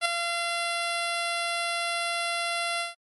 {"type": "tone with ADSR envelope", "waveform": "10% pulse", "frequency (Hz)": 686, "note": "F5", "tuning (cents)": -31, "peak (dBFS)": -11, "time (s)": [0.01, 2.95], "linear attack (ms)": 44, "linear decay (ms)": 7, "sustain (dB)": -7, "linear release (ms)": 150, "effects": ["MP3 48 kbps"]}